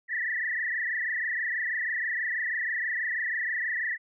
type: tone with frequency modulation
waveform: sine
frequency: 1864.7 Hz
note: A#6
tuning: in tune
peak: -27 dBFS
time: 0.08-3.98 s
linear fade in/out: 50 ms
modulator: 26.2 Hz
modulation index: 4.7
effects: none